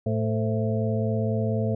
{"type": "harmonic tone with a mistuned harmonic", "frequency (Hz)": 110.4, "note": "A2", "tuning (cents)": 6, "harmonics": [1, 2, 4, 5, 6], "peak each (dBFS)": [-25, -28, -31, -32, -33], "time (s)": [0.06, 1.75], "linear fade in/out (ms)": 5, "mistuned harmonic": 5, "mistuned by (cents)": -84, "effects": []}